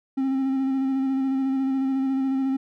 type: tone with vibrato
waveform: triangle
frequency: 267 Hz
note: C4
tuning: 35 cents sharp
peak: -19 dBFS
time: 0.17-2.57 s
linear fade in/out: 10 ms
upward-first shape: square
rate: 14 Hz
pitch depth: 18 cents each way
effects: none